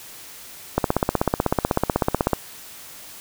click train, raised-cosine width 1 ms, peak -3 dBFS, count 26, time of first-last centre 0.78-2.333 s, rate 16.1 Hz, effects white hiss -41 dBFS RMS until 3.2 s

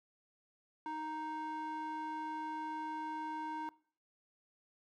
square tone with band-pass filter, 311.1 Hz, D#4, in tune, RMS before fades -41 dBFS, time 0.86-3.69 s, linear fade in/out 0 ms, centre 930 Hz, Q 2.3, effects noise-tail reverb RT60 0.5 s tail -22 dB re dry

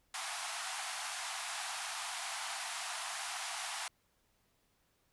pink band-pass noise, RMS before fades -41 dBFS, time 0.14-3.88 s, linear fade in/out 2 ms, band 680 to 11000 Hz, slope 96 dB/octave, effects pink hiss -75 dBFS RMS until 5.12 s

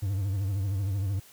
triangle tone with vibrato, 98 Hz, G2, in tune, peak -24 dBFS, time 0.02-1.2 s, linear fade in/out 10 ms, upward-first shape triangle, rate 13 Hz, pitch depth 120 cents each way, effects white hiss -54 dBFS RMS until 1.32 s

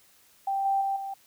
sine tone with level steps, 784 Hz, G5, in tune, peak -25 / -22 / -25 / -32 dBFS, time 0.47-1.14 s, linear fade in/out 5 ms, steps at 0.65 / 0.81 / 0.96 s, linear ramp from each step 5 ms, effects white hiss -60 dBFS RMS until 1.26 s

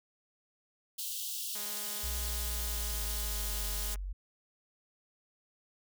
white high-pass noise, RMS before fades -38 dBFS, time 0.98-3.95 s, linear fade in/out 10 ms, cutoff 2800 Hz, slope 96 dB/octave
5% pulse tone, 207.7 Hz, G#3, in tune, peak -35 dBFS, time 1.55-3.96 s, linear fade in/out 2 ms
sine linear sweep, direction down, 62.3 to 46.25 Hz, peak -35 dBFS, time 2.03-4.13 s, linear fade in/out 10 ms
effects none

